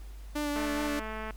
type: tone with vibrato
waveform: sawtooth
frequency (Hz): 293.7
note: D4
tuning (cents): 0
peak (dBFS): -26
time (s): 0.35-1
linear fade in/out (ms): 10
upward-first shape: sine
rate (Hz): 4.7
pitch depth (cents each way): 20
type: click train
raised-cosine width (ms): 0.5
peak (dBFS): -24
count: 164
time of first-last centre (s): 0.56-1.308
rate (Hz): 218
effects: added 50 Hz sine -41 dBFS peak until 1.36 s + pink hiss -58 dBFS RMS until 1.36 s